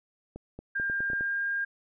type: clicks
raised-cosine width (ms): 2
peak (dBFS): -27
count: 8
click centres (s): 0.36 / 0.59 / 0.799 / 0.899 / 1.005 / 1.101 / 1.133 / 1.209
type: tone with pitch glide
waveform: sine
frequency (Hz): 1600 to 1610.2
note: G6 to G6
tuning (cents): +35 to +46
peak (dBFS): -27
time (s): 0.75-1.65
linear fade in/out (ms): 10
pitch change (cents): +11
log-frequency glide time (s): 0.96-1.48
effects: none